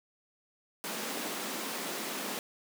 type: high-pass noise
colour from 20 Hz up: pink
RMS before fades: -37 dBFS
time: 0.84-2.39 s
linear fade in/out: 0 ms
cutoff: 190 Hz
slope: 48 dB/octave
effects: none